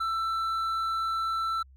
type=tone with hard clipping; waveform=sine; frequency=1332 Hz; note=E6; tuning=18 cents sharp; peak=-28 dBFS; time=0-1.63 s; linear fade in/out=10 ms; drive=5 dB; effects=added 66 Hz sine -51 dBFS peak until 1.76 s